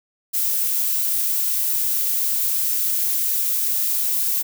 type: noise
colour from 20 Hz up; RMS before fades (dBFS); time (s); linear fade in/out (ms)
violet; -21; 0.33-4.43; 20
effects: none